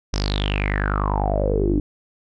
sawtooth tone with low-pass filter sweep, 50.1 Hz, G1, 38 cents sharp, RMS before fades -21 dBFS, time 0.13-1.8 s, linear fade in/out 5 ms, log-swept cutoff 5600 to 290 Hz, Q 9.5, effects none

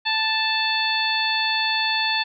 harmonic tone, 880 Hz, A5, in tune, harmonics 1 / 2 / 3 / 4 / 5, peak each -26 / -26 / -26 / -26 / -26 dBFS, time 0.05-2.24 s, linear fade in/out 20 ms, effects none

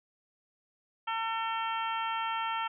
harmonic tone, 450 Hz, A4, 39 cents sharp, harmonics 2 / 3 / 4 / 5 / 6 / 7, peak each -33 / -35 / -43 / -43 / -41 / -42 dBFS, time 1.07-2.68 s, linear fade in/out 10 ms, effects none

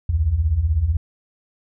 sine beating tone pair, 66.5 / 82.5 Hz, C2 / E2, +29 / +2 cents, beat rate 16 Hz, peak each -22 / -17 dBFS, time 0.09-0.97 s, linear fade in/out 5 ms, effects none

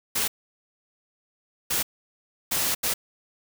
white noise bursts at uneven times, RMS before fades -25 dBFS, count 4, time 0.15-0.28 / 1.7-1.83 / 2.51-2.75 / 2.83-2.94 s, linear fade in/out 10 ms, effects none

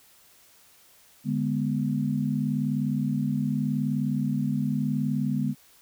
sine chord, G# diminished, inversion second, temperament equal, 146.83 / 207.7 / 246.9 Hz, D3 / G#3 / B3, 0 / 0 / 0 cents, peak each -28 / -28 / -28 dBFS, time 1.24-5.55 s, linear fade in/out 50 ms, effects white hiss -57 dBFS RMS until 5.81 s

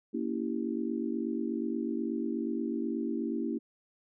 sine chord, A# diminished seventh, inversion none, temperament equal with one note detuned, 233.1 / 281.4 / 329.6 / 392 Hz, A#3 / C#4 / E4 / G4, 0 / +26 / 0 / 0 cents, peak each -34 / -36 / -35 / -39 dBFS, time 0.13-3.59 s, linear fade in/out 20 ms, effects none

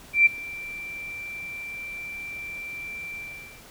sine tone with ADSR envelope, 2349 Hz, D7, in tune, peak -11 dBFS, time 0.13-3.63 s, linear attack 130 ms, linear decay 15 ms, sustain -22 dB, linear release 470 ms, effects pink hiss -48 dBFS RMS until 3.7 s

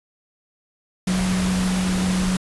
sine tone in noise, 185 Hz, F#3, in tune, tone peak -19 dBFS, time 1.07-2.37 s, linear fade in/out 5 ms, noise pink, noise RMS -27 dBFS, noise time 1.07-2.37 s, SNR +5 dB, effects resampled to 24000 Hz

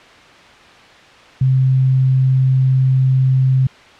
sine tone, 131.2 Hz, C3, 5 cents sharp, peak -10 dBFS, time 1.41-3.67 s, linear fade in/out 5 ms, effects white hiss -42 dBFS RMS until 3.99 s + low-pass 3000 Hz 12 dB/octave

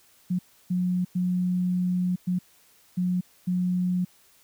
sine tone bursts at uneven times, 180.6 Hz, F#3, 42 cents flat, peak -22 dBFS, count 6, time 0.3-0.39 / 0.7-1.05 / 1.15-2.16 / 2.27-2.39 / 2.97-3.21 / 3.47-4.05 s, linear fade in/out 10 ms, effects white hiss -59 dBFS RMS until 4.43 s

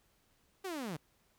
sawtooth linear sweep, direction down, 397.8 to 137.2 Hz, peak -34 dBFS, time 0.64-0.97 s, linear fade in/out 10 ms, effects pink hiss -72 dBFS RMS until 1.38 s

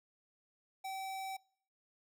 square tone, 769 Hz, G5, 33 cents flat, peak -40 dBFS, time 0.84-1.37 s, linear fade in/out 10 ms, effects noise-tail reverb RT60 0.6 s tail -26 dB re dry

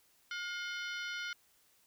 harmonic tone with a mistuned harmonic, 713 Hz, F5, 36 cents sharp, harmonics 2 / 3 / 4 / 5 / 6 / 7 / 8, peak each -40 / -44 / -46 / -50 / -51 / -54 / -53 dBFS, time 0.31-1.33 s, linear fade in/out 2 ms, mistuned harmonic 4, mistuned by +99 cents, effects white hiss -69 dBFS RMS until 1.86 s

